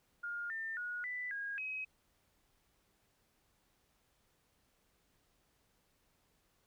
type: tone with pitch steps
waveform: sine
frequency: 1416 / 1800 / 1451 / 1987 / 1634 / 2541 Hz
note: F6 / A6 / F#6 / B6 / G#6 / D#7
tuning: +23 / +39 / -34 / +10 / -29 / +36 cents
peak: -38 dBFS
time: 0.23-1.85 s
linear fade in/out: 10 ms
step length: 270 ms
effects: pink hiss -75 dBFS RMS until 6.66 s